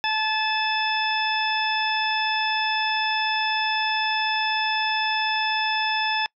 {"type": "harmonic tone with a mistuned harmonic", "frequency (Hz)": 872, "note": "A5", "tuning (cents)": -16, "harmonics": [1, 2, 3, 4, 6], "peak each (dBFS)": [-25, -27, -28, -29, -31], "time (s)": [0.04, 6.26], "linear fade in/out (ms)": 0, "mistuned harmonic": 2, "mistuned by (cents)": -15, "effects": ["noise-tail reverb RT60 0.1 s tail -26 dB re dry"]}